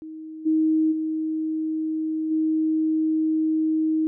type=tone with level steps; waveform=sine; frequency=315.2 Hz; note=D#4; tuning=23 cents sharp; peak=-34 / -17 / -23 / -19 dBFS; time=0.02-4.07 s; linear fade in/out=0 ms; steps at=0.45 / 0.91 / 2.3 s; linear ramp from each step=20 ms; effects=none